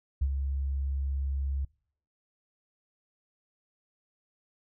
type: tone with ADSR envelope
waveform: sine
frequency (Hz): 68.5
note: C#2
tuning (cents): -20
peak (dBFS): -22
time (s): 0.21-1.65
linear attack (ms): 10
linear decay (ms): 62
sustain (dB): -6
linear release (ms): 6
effects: noise-tail reverb RT60 0.6 s tail -25 dB re dry